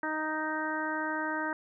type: harmonic tone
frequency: 311.1 Hz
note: D#4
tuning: in tune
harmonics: 1 / 2 / 3 / 4 / 5 / 6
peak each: -36 / -39 / -36 / -40 / -35 / -40 dBFS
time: 0.03-1.53 s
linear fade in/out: 2 ms
effects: none